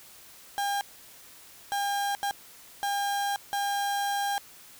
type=tone bursts at uneven times; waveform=35% pulse; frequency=805 Hz; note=G5; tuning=46 cents sharp; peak=-25 dBFS; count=5; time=0.58-0.81 / 1.72-2.15 / 2.23-2.31 / 2.83-3.36 / 3.53-4.38 s; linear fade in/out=0 ms; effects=white hiss -51 dBFS RMS until 4.79 s